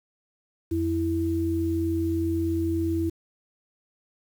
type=tone pair together; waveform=sine; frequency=87.81 / 329.6 Hz; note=F2 / E4; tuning=+10 / 0 cents; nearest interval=octave + major seventh; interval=2290 cents; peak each=-28 / -24 dBFS; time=0.71-3.1 s; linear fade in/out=10 ms; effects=8-bit